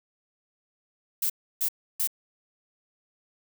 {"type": "noise bursts", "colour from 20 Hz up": "violet", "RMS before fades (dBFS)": -26, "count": 3, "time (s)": [1.22, 2.074], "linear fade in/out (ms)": 5, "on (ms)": 78, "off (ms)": 310, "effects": []}